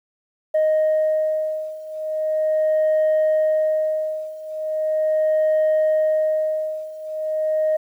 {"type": "beating tone pair", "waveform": "sine", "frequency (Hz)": [622.3, 622.69], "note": ["D#5", "D#5"], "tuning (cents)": [0, 1], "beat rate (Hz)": 0.39, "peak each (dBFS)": [-20, -18], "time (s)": [0.54, 7.77], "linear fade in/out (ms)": 10, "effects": ["tanh soft clip ceiling -13 dBFS", "9-bit"]}